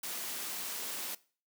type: high-pass noise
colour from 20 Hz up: white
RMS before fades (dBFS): -39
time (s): 0.03-1.15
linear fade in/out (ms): 5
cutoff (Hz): 170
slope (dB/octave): 24
effects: noise-tail reverb RT60 0.4 s tail -20 dB re dry